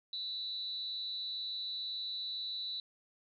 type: tone with amplitude modulation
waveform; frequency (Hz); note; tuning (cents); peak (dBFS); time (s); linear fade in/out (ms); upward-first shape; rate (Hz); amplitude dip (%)
sine; 3951; B7; 0; -34; 0.13-2.8; 2; sine; 285; 60
effects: none